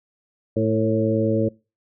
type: harmonic tone with a mistuned harmonic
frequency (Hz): 110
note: A2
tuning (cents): 0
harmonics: 1 / 2 / 3 / 4 / 5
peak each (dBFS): -24 / -24 / -24 / -24 / -24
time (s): 0.56-1.49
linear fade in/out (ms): 10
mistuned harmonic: 4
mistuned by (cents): +32
effects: noise-tail reverb RT60 0.3 s tail -24 dB re dry